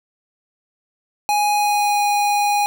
square tone with pitch glide, 830.6 to 822 Hz, G#5 to G#5, 0 to -18 cents, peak -16 dBFS, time 1.29-2.66 s, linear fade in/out 0 ms, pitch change -18 cents, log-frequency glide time 1.54-2.02 s, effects none

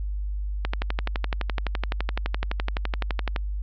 click train, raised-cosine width 0.3 ms, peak -10 dBFS, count 33, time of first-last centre 0.65-3.362 s, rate 11.8 Hz, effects added 50 Hz sine -26 dBFS peak until 3.62 s + low-pass 4000 Hz 12 dB/octave

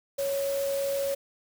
sine tone in noise, 554.4 Hz, C#5, in tune, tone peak -26 dBFS, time 0.18-1.15 s, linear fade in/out 10 ms, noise white, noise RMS -39 dBFS, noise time 0.18-1.15 s, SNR +10 dB, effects none

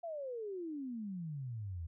sine exponential sweep, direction down, 697 to 78.6 Hz, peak -39 dBFS, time 0.03-1.87 s, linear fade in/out 10 ms, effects none

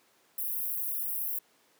white high-pass noise, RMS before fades -33 dBFS, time 0.38-1.39 s, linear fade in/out 5 ms, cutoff 11000 Hz, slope 48 dB/octave, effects pink hiss -65 dBFS RMS until 1.79 s + high-pass 300 Hz 12 dB/octave

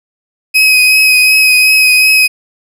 35% pulse tone with vibrato, 2528 Hz, D#7, 27 cents sharp, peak -3 dBFS, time 0.54-2.28 s, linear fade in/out 20 ms, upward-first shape triangle, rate 2.7 Hz, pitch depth 23 cents each way, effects none

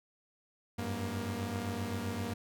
sawtooth tone cluster, 93.1 / 100.8 / 235.6 Hz, F#2 / G2 / A#3, +11 / +49 / +19 cents, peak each -36 / -35 / -34 dBFS, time 0.78-2.34 s, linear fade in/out 10 ms, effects none

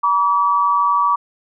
sine tone pair together, 959.2 / 1147 Hz, A#5 / D6, +49 / -41 cents, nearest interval minor third, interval 310 cents, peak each -18 / -14 dBFS, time 0.03-1.16 s, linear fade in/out 10 ms, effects none

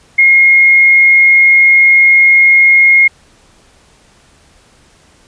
sine tone, 2147 Hz, C7, 44 cents sharp, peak -3 dBFS, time 0.18-3.08 s, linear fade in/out 10 ms, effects pink hiss -47 dBFS RMS until 5.27 s + resampled to 22050 Hz

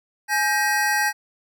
square tone cluster, 840 / 1581 / 1892 Hz, G#5 / G6 / A#6, +19 / +14 / +25 cents, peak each -24 dBFS, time 0.28-1.13 s, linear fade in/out 50 ms, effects none

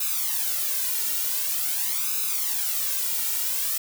blue noise with flanger, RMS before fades -26 dBFS, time 0-3.78 s, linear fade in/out 5 ms, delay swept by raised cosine 0.77 to 2.17 ms, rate 0.46 Hz, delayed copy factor +0.85, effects none

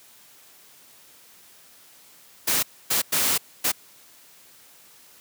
white noise bursts at uneven times, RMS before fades -22 dBFS, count 4, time 2.47-2.63 / 2.9-3.02 / 3.12-3.38 / 3.64-3.72 s, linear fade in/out 10 ms, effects white hiss -52 dBFS RMS until 5.2 s + high-pass 100 Hz 12 dB/octave

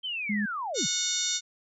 sine linear sweep, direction down, 3164 to 102.6 Hz, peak -30 dBFS, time 0.03-0.87 s, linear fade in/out 20 ms
sine tone, 207.7 Hz, G#3, in tune, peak -26 dBFS, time 0.29-0.46 s, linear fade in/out 10 ms
harmonic tone, 730 Hz, F#5, 24 cents flat, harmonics 2 / 3 / 4 / 5 / 6 / 7 / 8 / 9 / 10, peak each -43 / -41 / -43 / -31 / -35 / -40 / -32 / -35 / -34 dBFS, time 0.74-1.41 s, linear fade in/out 50 ms
effects none

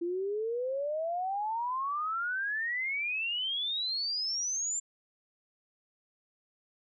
sine exponential sweep, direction up, 336.6 to 7370 Hz, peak -30 dBFS, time 0.01-4.8 s, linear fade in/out 10 ms, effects none

